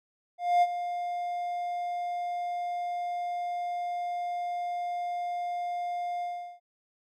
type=tone with ADSR envelope; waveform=triangle; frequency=705 Hz; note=F5; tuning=16 cents sharp; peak=-16 dBFS; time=0.38-6.6 s; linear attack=240 ms; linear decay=42 ms; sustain=-12 dB; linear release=380 ms; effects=none